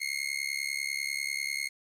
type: tone with amplitude modulation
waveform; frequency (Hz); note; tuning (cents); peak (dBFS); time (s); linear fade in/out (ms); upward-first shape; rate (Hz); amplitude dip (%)
sawtooth; 2146; C7; +43; -23; 0-1.69; 20; sine; 70.1; 100
effects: low-pass 12000 Hz 12 dB/octave + 10-bit